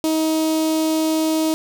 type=tone with notch filter; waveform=sawtooth; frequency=316.4 Hz; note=D#4; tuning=29 cents sharp; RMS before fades=-19 dBFS; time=0.04-1.54 s; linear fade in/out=0 ms; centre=1700 Hz; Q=0.64; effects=none